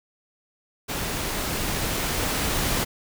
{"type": "noise with level ramp", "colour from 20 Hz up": "pink", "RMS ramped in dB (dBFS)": [-29, -24], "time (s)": [0.88, 2.85], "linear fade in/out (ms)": 20, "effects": []}